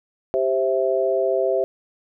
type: chord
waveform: sine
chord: C major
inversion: second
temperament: equal with one note detuned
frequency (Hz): 392 / 526.6 / 659.3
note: G4 / C5 / E5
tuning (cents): 0 / +11 / 0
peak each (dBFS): -22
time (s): 0.34-1.64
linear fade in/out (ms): 0
effects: none